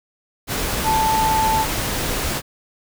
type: tone in noise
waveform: sine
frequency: 880 Hz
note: A5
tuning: in tune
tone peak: -16 dBFS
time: 0.83-1.66 s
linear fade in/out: 50 ms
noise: pink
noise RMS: -23 dBFS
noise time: 0.47-2.42 s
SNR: +4 dB
effects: none